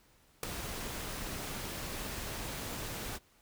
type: noise with ADSR envelope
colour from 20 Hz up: pink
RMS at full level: -29 dBFS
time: 0.43-3.19 s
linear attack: 4 ms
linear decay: 4 ms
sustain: -11 dB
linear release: 34 ms
effects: pink hiss -66 dBFS RMS until 3.41 s